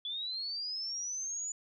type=linear sweep; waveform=sine; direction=up; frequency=3412 to 6980 Hz; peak=-35 dBFS; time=0.05-1.52 s; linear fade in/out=2 ms; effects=none